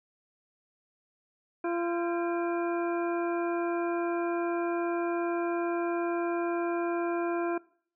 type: harmonic tone with a mistuned harmonic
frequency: 342.8 Hz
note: F4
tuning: 32 cents flat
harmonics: 1 / 2 / 3 / 4 / 5 / 7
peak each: -29 / -35 / -39 / -41 / -43 / -46 dBFS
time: 1.64-7.58 s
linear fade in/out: 5 ms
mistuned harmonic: 5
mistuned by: -120 cents
effects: noise-tail reverb RT60 0.5 s tail -20 dB re dry